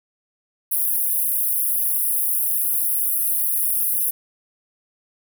pink high-pass noise, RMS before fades -21 dBFS, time 0.71-4.11 s, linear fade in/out 10 ms, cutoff 10000 Hz, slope 96 dB/octave, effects none

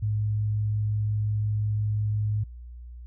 sine tone, 105.7 Hz, G#2, 31 cents sharp, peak -23 dBFS, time 0.02-2.44 s, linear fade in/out 10 ms, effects added 60 Hz sine -39 dBFS peak until 3.06 s

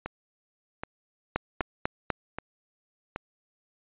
two click trains, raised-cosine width 0.5 ms, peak -18 / -10 dBFS, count 5 / 4, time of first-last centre 0.06-3.161 / 1.36-2.103 s, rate 1.29 / 4.04 Hz, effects resampled to 8000 Hz

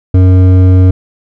sine tone with hard clipping, 92.5 Hz, F#2, in tune, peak -4 dBFS, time 0.14-0.91 s, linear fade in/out 5 ms, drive 10 dB, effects none

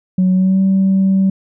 sine tone with pitch glide, 185 to 192.19 Hz, F#3 to G3, 0 to -34 cents, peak -8 dBFS, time 0.18-1.3 s, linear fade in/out 5 ms, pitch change +66 cents, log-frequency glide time 0.33-0.61 s, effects tanh soft clip ceiling -7 dBFS

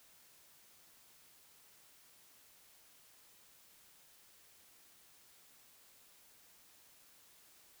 silence, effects white hiss -64 dBFS RMS until 7.8 s

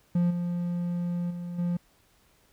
triangle tone with level steps, 174.61 Hz, F3, in tune, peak -19 / -25 / -31 / -23 dBFS, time 0.15-1.77 s, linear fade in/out 5 ms, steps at 0.3 / 1.3 / 1.58 s, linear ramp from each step 10 ms, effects pink hiss -64 dBFS RMS until 2.52 s

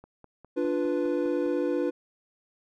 click train, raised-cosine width 1 ms, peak -34 dBFS, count 8, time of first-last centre 0.04-1.463 s, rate 4.92 Hz
triangle chord, B diminished, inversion first, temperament equal, 293.7 / 349.2 / 493.9 Hz, D4 / F4 / B4, 0 / 0 / 0 cents, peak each -27 dBFS, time 0.56-1.91 s, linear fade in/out 20 ms
effects none

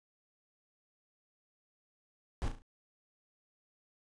brown noise with echo, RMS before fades -33 dBFS, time 2.42-2.48 s, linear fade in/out 0 ms, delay 35 ms, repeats 4, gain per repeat -7 dB, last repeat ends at 2.62 s, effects resampled to 22050 Hz

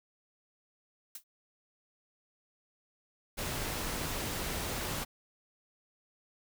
blue noise with exponential decay, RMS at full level -37 dBFS, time 1.15-1.24 s, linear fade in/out 5 ms, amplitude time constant 18 ms
pink noise, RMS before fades -36 dBFS, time 3.37-5.05 s, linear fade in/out 20 ms
effects none

